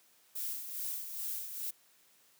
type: noise with tremolo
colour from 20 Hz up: violet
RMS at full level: -37 dBFS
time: 0.35-1.71 s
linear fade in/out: 10 ms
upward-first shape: sine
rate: 2.4 Hz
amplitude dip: 55%
effects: white hiss -66 dBFS RMS until 2.39 s + high-pass 150 Hz 12 dB/octave